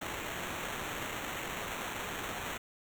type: noise with sample-and-hold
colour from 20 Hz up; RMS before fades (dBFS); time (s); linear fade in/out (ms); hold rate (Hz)
white; -39; 0.01-2.58; 10; 4900
effects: none